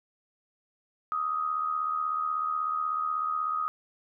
sine tone with amplitude modulation, 1252 Hz, D#6, 10 cents sharp, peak -24 dBFS, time 1.12-3.68 s, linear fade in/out 0 ms, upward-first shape sine, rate 76.3 Hz, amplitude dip 60%, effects none

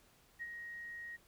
sine tone with ADSR envelope, 1881 Hz, A#6, 15 cents sharp, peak -39 dBFS, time 0.39-1.17 s, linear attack 30 ms, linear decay 40 ms, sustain -5 dB, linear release 18 ms, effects pink hiss -67 dBFS RMS until 1.27 s

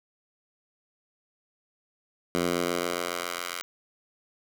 10% pulse tone with high-pass filter sweep, 87.31 Hz, F2, in tune, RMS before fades -30 dBFS, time 2.35-3.62 s, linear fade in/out 0 ms, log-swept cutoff 180 to 1500 Hz, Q 0.72, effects none

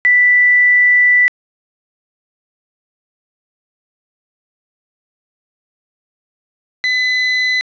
sine / 35% pulse tone pair in turn, 1975.5 / 2009 Hz, B6 / B6, 0 / +29 cents, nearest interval unison, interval 29 cents, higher second, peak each -7 / -11 dBFS, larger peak first, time 0.05-1.28 / 6.84-7.61 s, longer first, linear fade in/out 0 ms, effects resampled to 16000 Hz + 8-bit

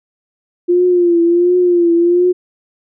sine tone with vibrato, 349.2 Hz, F4, in tune, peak -8 dBFS, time 0.68-2.33 s, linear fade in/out 20 ms, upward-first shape triangle, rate 1.4 Hz, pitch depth 66 cents each way, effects none

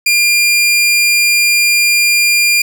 sawtooth tone, 2400 Hz, D7, 37 cents sharp, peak -5 dBFS, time 0.06-2.62 s, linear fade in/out 5 ms, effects none

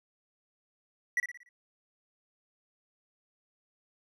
triangle tone with echo, 1946 Hz, B6, 26 cents flat, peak -23 dBFS, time 1.17-1.2 s, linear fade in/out 2 ms, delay 58 ms, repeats 5, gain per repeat -7 dB, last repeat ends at 1.49 s, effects none

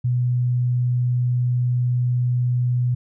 sine tone, 123.47 Hz, B2, in tune, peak -17 dBFS, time 0.04-2.95 s, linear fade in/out 10 ms, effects none

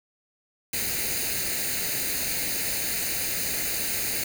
white noise with comb filter, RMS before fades -28 dBFS, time 0.73-4.24 s, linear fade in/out 5 ms, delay 0.45 ms, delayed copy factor +0.7, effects none

